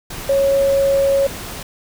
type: tone in noise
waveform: sine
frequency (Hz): 551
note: C#5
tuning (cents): -11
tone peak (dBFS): -12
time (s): 0.29-1.27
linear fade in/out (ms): 5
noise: pink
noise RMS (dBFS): -30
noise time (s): 0.1-1.63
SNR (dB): +15
effects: none